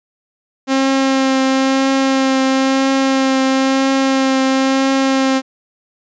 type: tone with vibrato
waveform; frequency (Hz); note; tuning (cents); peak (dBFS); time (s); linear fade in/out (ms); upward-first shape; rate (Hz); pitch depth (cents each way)
sawtooth; 267; C4; +35; -8; 0.67-5.42; 50; triangle; 1; 16
effects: resampled to 16000 Hz